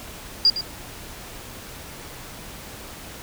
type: tone with echo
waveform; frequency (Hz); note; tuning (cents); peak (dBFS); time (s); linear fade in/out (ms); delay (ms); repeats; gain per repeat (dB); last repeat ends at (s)
sine; 4803; D8; +38; -12; 0.45-0.5; 2; 110; 1; -12; 0.61
effects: pink hiss -39 dBFS RMS until 3.22 s